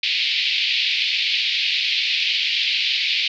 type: band-pass noise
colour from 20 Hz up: pink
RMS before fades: -21 dBFS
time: 0.03-3.28 s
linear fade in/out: 5 ms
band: 2300 to 4500 Hz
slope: 48 dB/octave
effects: none